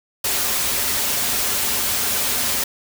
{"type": "noise with comb filter", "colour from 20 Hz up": "white", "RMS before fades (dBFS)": -21, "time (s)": [0.24, 2.64], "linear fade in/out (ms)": 5, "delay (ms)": 6.2, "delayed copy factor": -0.55, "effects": []}